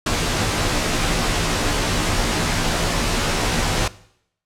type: noise with comb filter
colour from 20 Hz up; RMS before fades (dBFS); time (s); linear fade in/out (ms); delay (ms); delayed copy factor
pink; -20; 0.06-3.88; 5; 15; -0.75
effects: noise-tail reverb RT60 0.7 s tail -19 dB re dry + low-pass 8000 Hz 12 dB/octave